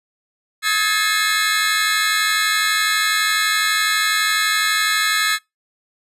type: tone cluster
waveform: 35% pulse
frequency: 1276 / 1659 / 1751 / 2145 / 3973 Hz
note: D#6 / G#6 / A6 / C7 / B7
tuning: +43 / -2 / -9 / +42 / +10 cents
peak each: -21 dBFS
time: 0.62-5.39 s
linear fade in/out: 50 ms
effects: noise-tail reverb RT60 0.2 s tail -24 dB re dry + resampled to 32000 Hz